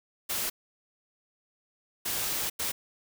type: noise bursts at uneven times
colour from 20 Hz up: white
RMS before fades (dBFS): -31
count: 3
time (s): 0.29-0.5 / 2.05-2.5 / 2.59-2.72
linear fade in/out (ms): 10
effects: none